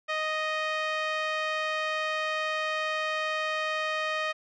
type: tone with low-pass filter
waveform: 5% pulse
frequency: 622.3 Hz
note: D#5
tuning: in tune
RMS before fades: -30 dBFS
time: 0.08-4.33 s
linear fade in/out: 20 ms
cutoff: 2100 Hz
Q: 1
effects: none

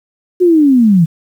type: linear sweep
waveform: sine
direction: down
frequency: 370 to 154.8 Hz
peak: -5 dBFS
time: 0.4-1.06 s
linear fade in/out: 20 ms
effects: 7-bit

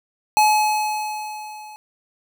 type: tone with level ramp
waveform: square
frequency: 852 Hz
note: G#5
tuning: 44 cents sharp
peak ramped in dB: -12 to -38 dBFS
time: 0.37-1.76 s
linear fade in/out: 0 ms
effects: none

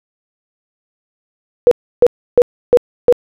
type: tone bursts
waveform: sine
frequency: 486.2 Hz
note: B4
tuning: 27 cents flat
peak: -3 dBFS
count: 5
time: 1.67-3.125 s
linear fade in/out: 0 ms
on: 43 ms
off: 310 ms
effects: none

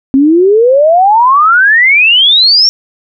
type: exponential sweep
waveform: sine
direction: up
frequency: 261.6 to 5600 Hz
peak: -3 dBFS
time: 0.14-2.69 s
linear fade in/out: 0 ms
effects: none

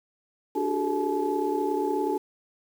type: tone cluster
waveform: sine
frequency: 293.5 / 366.5 / 397.4 / 434.2 / 859 Hz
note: D4 / F#4 / G4 / A4 / A5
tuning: -1 / -16 / +24 / -23 / -42 cents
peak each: -30 dBFS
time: 0.55-2.18 s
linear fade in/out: 10 ms
effects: tanh soft clip ceiling -12 dBFS + 8-bit

